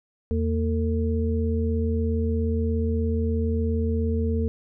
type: tone cluster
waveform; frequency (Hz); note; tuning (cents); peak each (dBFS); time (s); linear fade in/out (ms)
sine; 81.9 / 228.8 / 450; E2 / A#3 / A4; -11 / -32 / +39; -23 / -27 / -29; 0.31-4.48; 0
effects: none